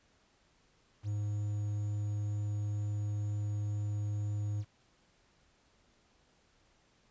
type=tone with quantisation; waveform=triangle; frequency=103.83 Hz; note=G#2; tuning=in tune; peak=-30 dBFS; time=1.03-4.65 s; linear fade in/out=50 ms; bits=10; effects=pink hiss -69 dBFS RMS until 7.1 s + resampled to 16000 Hz